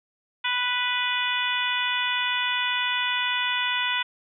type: harmonic tone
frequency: 493.9 Hz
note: B4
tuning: in tune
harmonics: 2 / 3 / 4 / 5 / 6 / 7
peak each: -30 / -30 / -30 / -30 / -30 / -30 dBFS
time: 0.44-4.03 s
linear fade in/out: 10 ms
effects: none